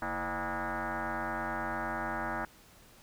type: tone with frequency modulation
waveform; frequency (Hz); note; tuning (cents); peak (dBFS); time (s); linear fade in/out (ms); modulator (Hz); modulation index
sine; 329.6; E4; 0; -32; 0.02-2.45; 2; 187; 7.5
effects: pink hiss -58 dBFS RMS until 3.02 s